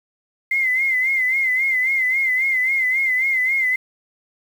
sine tone with vibrato, 2078 Hz, C7, 12 cents flat, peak -16 dBFS, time 0.51-3.76 s, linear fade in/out 5 ms, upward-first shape sine, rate 3.7 Hz, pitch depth 69 cents each way, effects 7-bit

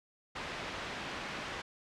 white low-pass noise, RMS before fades -41 dBFS, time 0.35-1.62 s, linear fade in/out 10 ms, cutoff 2400 Hz, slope 12 dB/octave, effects low-pass 8000 Hz 12 dB/octave

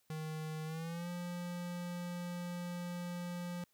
square tone with pitch glide, 156.5 to 175.67 Hz, D#3 to F3, +10 to +10 cents, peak -40 dBFS, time 0.1-3.64 s, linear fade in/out 2 ms, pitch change +200 cents, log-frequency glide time 0.65-1.09 s, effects white hiss -75 dBFS RMS until 3.73 s

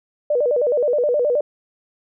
sine tone with vibrato, 538 Hz, C5, 48 cents sharp, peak -15 dBFS, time 0.3-1.41 s, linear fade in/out 5 ms, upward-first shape square, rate 9.5 Hz, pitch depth 170 cents each way, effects none

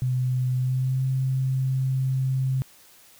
sine tone with pitch glide, 127.2 to 131.69 Hz, C3 to C3, -48 to +12 cents, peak -21 dBFS, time 0.02-2.62 s, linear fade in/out 0 ms, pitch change +60 cents, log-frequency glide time 0.55-1.05 s, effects white hiss -53 dBFS RMS until 3.19 s

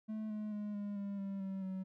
triangle tone with pitch steps, 216.6 / 212.4 / 208.3 / 204.2 / 200.2 / 196.34 / 192.52 / 188.78 Hz, A3 / G#3 / G#3 / G#3 / G3 / G3 / G3 / F#3, -27 / +39 / +5 / -29 / +37 / +3 / -31 / +35 cents, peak -36 dBFS, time 0.08-1.84 s, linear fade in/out 20 ms, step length 220 ms, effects none

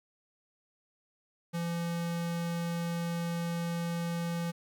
square tone, 169.9 Hz, F3, 47 cents flat, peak -32 dBFS, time 1.53-4.52 s, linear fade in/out 20 ms, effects 12-bit

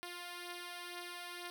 5% pulse beating tone pair, 350 / 352.1 Hz, F4 / F4, +4 / +14 cents, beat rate 2.1 Hz, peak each -39 / -34 dBFS, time 0.03-1.5 s, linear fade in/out 0 ms, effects none

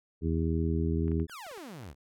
harmonic tone, 81.4 Hz, E2, 21 cents flat, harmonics 1 / 2 / 3 / 4 / 5, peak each -29 / -32 / -34 / -35 / -36 dBFS, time 0.21-1.27 s, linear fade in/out 50 ms
clicks, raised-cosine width 0.5 ms, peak -36 dBFS, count 8, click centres 1.081 / 1.117 / 1.199 / 1.297 / 1.466 / 1.514 / 1.577 / 1.833 s
sawtooth exponential sweep, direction down, 1815 to 59.3 Hz, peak -38 dBFS, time 1.28-1.95 s, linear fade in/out 50 ms
effects none

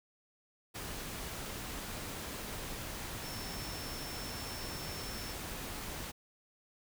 sine tone in noise, 5380 Hz, E8, 34 cents sharp, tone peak -47 dBFS, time 3.22-5.34 s, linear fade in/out 20 ms, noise pink, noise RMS -42 dBFS, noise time 0.74-6.12 s, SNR -8 dB, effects none

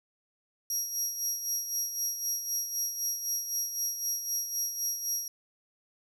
30% pulse tone with tremolo, 5670 Hz, F8, 25 cents sharp, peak -24 dBFS, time 0.7-5.28 s, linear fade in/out 2 ms, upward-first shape sine, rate 3.9 Hz, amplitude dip 60%, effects none

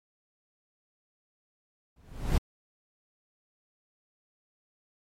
brown noise with exponential growth, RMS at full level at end -21 dBFS, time 1.96-2.38 s, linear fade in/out 5 ms, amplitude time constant 90 ms, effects MP3 64 kbps

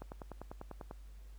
click train, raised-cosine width 1 ms, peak -30 dBFS, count 10, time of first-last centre 0.02-0.911 s, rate 10.1 Hz, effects added 50 Hz sine -49 dBFS peak until 1.38 s + pink hiss -68 dBFS RMS until 1.38 s

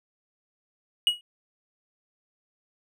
triangle tone with exponential decay, 2903 Hz, F#7, 34 cents flat, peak -13 dBFS, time 1.07-1.21 s, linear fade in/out 1 ms, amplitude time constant 30 ms, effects none

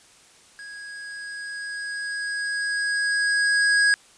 square tone with level ramp, 1651 Hz, G#6, 11 cents flat, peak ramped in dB -38 to -16 dBFS, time 0.59-3.94 s, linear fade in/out 0 ms, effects white hiss -53 dBFS RMS until 4.17 s + resampled to 22050 Hz

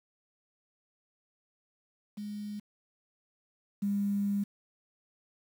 sine tone pair in turn, 207.7 / 201.7 Hz, G#3 / G3, 0 / +50 cents, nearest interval minor second, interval 50 cents, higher first, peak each -36 / -27 dBFS, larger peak second, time 2.17-2.6 / 3.82-4.44 s, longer second, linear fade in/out 10 ms, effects 9-bit

